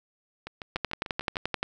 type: two click trains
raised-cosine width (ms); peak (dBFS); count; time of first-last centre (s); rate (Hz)
0.3; -21 / -11; 7 / 11; 0.47-1.358 / 0.76-1.63; 6.76 / 11.5
effects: none